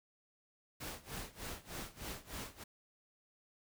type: noise with tremolo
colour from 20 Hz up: pink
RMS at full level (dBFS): -43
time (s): 0.8-2.64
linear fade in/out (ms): 10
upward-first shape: sine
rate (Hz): 3.3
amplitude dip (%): 90
effects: none